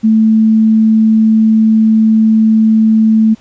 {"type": "tone", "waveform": "sine", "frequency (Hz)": 220, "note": "A3", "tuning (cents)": 0, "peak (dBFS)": -5, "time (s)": [0.03, 3.35], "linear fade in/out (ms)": 20, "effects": ["pink hiss -46 dBFS RMS until 3.4 s", "resampled to 16000 Hz"]}